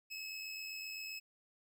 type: tone with amplitude modulation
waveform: 25% pulse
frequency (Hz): 2583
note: E7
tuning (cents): -36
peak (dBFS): -37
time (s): 0.1-1.2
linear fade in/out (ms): 20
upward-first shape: sine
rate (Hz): 87.7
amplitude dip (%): 35
effects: none